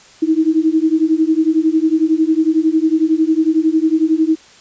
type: beating tone pair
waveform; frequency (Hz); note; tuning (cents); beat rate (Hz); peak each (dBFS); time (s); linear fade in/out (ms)
sine; 312.8 / 323.8; D#4 / E4; +9 / -31; 11; -14; 0.22-4.36; 10
effects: white hiss -44 dBFS RMS until 4.6 s + resampled to 16000 Hz